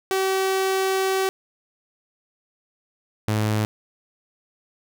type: tone pair in turn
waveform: sawtooth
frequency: 382.3 / 107.28 Hz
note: G4 / A2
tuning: -43 / -43 cents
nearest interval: octave + minor seventh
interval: 2200 cents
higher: first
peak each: -16 dBFS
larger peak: neither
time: 0.11-1.29 / 3.28-3.65 s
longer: first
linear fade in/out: 0 ms
effects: none